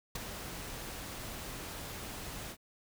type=noise with ADSR envelope; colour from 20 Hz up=pink; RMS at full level=-34 dBFS; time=0.15-2.57 s; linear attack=7 ms; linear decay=11 ms; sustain=-9 dB; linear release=66 ms; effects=none